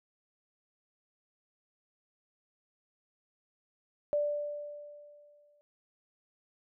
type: tone with exponential decay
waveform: sine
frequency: 587.3 Hz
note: D5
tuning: in tune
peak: -25 dBFS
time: 4.13-5.61 s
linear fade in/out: 0 ms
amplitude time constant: 320 ms
effects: none